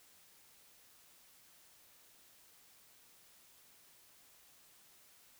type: silence
effects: white hiss -64 dBFS RMS until 5.39 s